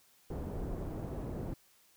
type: low-pass noise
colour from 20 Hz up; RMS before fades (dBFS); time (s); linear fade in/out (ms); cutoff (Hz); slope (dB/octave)
pink; -39; 0.3-1.54; 5; 520; 12
effects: white hiss -66 dBFS RMS until 1.96 s